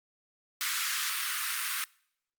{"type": "high-pass noise", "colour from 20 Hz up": "pink", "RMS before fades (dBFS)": -32, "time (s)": [0.61, 1.84], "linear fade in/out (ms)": 0, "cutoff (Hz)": 1200, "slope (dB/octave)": 48, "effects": ["noise-tail reverb RT60 0.7 s tail -25 dB re dry", "Opus 48 kbps"]}